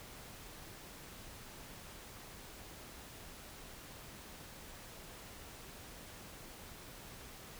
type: silence
effects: pink hiss -52 dBFS RMS until 7.59 s